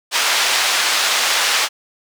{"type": "band-pass noise", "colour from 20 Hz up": "white", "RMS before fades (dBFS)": -17, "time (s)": [0.11, 1.69], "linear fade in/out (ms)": 50, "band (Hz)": [700, 4900], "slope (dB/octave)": 12, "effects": []}